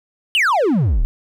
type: exponential sweep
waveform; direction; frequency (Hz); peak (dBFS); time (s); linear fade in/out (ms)
triangle; down; 3136 to 30.53; -11; 0.35-1.05; 0
effects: none